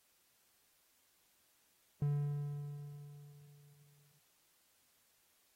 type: tone with exponential decay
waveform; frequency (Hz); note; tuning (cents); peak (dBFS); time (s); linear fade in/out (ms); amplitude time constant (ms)
triangle; 144.8; D3; -24; -28; 2.02-4.19; 2; 470
effects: white hiss -73 dBFS RMS until 5.55 s + AAC 48 kbps